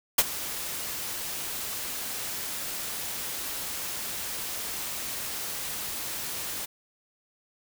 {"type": "noise with ADSR envelope", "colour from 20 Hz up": "white", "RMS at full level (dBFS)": -17, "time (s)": [0.18, 6.66], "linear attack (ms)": 8, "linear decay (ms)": 37, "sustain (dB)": -17, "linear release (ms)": 15, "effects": []}